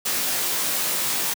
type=noise with comb filter; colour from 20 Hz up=white; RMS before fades=-24 dBFS; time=0.05-1.34 s; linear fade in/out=10 ms; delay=18 ms; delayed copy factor=-0.95; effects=high-pass 150 Hz 12 dB/octave